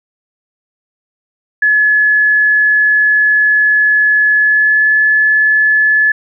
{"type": "tone with pitch glide", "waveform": "sine", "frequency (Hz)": [1707, 1720.9], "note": ["G#6", "A6"], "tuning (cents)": [47, -39], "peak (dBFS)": -7, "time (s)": [1.62, 6.12], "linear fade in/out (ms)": 5, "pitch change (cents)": 14, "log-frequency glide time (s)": [4.37, 4.88], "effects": []}